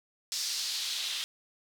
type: noise with band-pass filter sweep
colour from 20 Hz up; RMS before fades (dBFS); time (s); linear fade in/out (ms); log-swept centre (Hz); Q
white; -34; 0.32-1.24; 0; 5100 to 3400; 2.4
effects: none